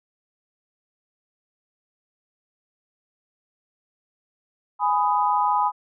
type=chord; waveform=sine; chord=G# minor; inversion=none; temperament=just; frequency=830.6 / 996.7 / 1245.9 Hz; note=G#5 / B5 / D#6; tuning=0 / +16 / +2 cents; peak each=-22 / -21 / -26 dBFS; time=4.79-5.72 s; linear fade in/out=50 ms; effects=none